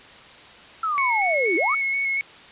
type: linear two-way sweep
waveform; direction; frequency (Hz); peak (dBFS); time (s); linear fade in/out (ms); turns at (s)
sine; down then up; 1341 to 311.1 to 1341; -21; 0.83-1.75; 5; 1.56
type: tone with vibrato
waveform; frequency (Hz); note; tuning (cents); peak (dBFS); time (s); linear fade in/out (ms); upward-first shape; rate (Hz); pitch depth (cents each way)
sine; 2197; C#7; -16; -21; 0.98-2.21; 0; square; 4.2; 16
effects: white hiss -45 dBFS RMS until 2.51 s + resampled to 8000 Hz